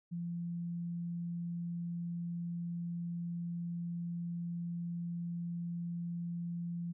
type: tone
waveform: sine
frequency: 171.6 Hz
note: F3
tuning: 30 cents flat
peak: -36 dBFS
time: 0.11-6.93 s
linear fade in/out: 20 ms
effects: none